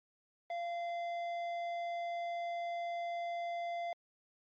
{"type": "tone with tanh clipping", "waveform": "triangle", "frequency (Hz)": 689, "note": "F5", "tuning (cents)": -24, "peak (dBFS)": -38, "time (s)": [0.5, 3.93], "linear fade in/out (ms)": 2, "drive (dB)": 14, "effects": ["Opus 32 kbps"]}